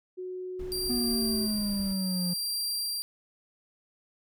sine tone with pitch glide, 367.6 to 383.9 Hz, F#4 to G4, -11 to -36 cents, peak -34 dBFS, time 0.17-1.47 s, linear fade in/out 20 ms, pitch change +75 cents, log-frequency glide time 1.1-1.18 s
brown noise, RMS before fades -43 dBFS, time 0.59-1.93 s, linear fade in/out 5 ms
sawtooth tone with tremolo, 4732 Hz, D8, 12 cents sharp, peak -26 dBFS, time 0.72-3.02 s, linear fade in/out 0 ms, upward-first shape sine, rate 0.65 Hz, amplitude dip 50%
triangle exponential sweep, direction down, 247.2 to 174.61 Hz, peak -26 dBFS, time 0.89-2.34 s, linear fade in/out 10 ms
effects none

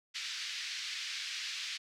white band-pass noise, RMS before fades -40 dBFS, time 0.14-1.78 s, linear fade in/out 20 ms, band 1800 to 5100 Hz, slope 24 dB/octave, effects none

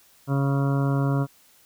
harmonic tone, 138.59 Hz, C#3, in tune, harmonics 1 / 2 / 3 / 4 / 5 / 7 / 8 / 9 / 10, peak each -21 / -27 / -34 / -35 / -36 / -38 / -38 / -41 / -39 dBFS, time 0.27-1.27 s, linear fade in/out 50 ms, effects white hiss -57 dBFS RMS until 1.65 s

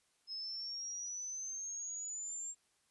sine exponential sweep, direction up, 5130 to 7459 Hz, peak -40 dBFS, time 0.27-2.55 s, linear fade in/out 50 ms, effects white hiss -75 dBFS RMS until 2.9 s + resampled to 24000 Hz

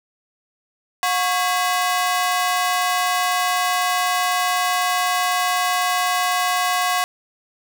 sawtooth ring-modulated tone, 912 Hz, A#5, 38 cents flat, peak -11 dBFS, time 1.03-7.04 s, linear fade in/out 0 ms, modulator 190 Hz, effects none

